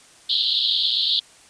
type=band-pass noise; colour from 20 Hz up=pink; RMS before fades=-21 dBFS; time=0.29-1.2 s; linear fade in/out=10 ms; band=3200 to 4400 Hz; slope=96 dB/octave; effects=white hiss -50 dBFS RMS until 1.49 s + resampled to 22050 Hz